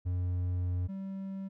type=tone pair in turn; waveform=triangle; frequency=89.7 / 193.28 Hz; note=F2 / G3; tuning=+47 / -24 cents; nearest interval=octave + minor second; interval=1329 cents; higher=second; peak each=-27 / -34 dBFS; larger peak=first; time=0.05-0.88 / 0.88-1.49 s; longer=first; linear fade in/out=20 ms; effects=none